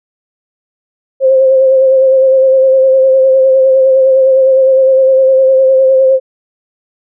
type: tone with vibrato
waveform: sine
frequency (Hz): 528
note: C5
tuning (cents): +16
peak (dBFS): -4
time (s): 1.2-6.2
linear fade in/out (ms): 50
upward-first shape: sine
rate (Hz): 9.8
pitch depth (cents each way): 26
effects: none